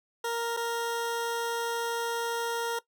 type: tone with dropouts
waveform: 20% pulse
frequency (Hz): 466.2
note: A#4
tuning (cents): 0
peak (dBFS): -24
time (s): 0.24-2.79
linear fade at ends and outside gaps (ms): 5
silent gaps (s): 0.567-0.571
effects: noise-tail reverb RT60 0.1 s tail -18 dB re dry